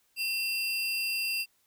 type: tone pair together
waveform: square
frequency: 2700 / 4811 Hz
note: E7 / D8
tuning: +41 / +41 cents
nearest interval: minor seventh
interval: 1000 cents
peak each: -31 / -34 dBFS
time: 0.16-1.46 s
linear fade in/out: 50 ms
effects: white hiss -70 dBFS RMS until 1.66 s